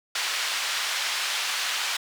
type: band-pass noise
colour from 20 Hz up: white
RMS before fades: -28 dBFS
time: 0.15-1.97 s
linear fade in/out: 5 ms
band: 1100 to 4400 Hz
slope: 12 dB/octave
effects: none